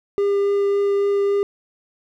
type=tone with vibrato; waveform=triangle; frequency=401.5 Hz; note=G4; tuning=41 cents sharp; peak=-14 dBFS; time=0.18-1.43 s; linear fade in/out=0 ms; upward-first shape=triangle; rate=3.6 Hz; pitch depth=8 cents each way; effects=none